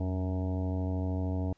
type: harmonic tone with a mistuned harmonic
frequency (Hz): 93.1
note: F#2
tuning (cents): +11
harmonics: 1 / 2 / 3 / 4 / 5 / 6 / 7 / 8 / 9 / 10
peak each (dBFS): -30 / -38 / -36 / -50 / -44 / -51 / -43 / -55 / -50 / -54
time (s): 0-1.53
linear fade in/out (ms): 5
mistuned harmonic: 1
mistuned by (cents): -130
effects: pink hiss -70 dBFS RMS until 1.57 s + resampled to 16000 Hz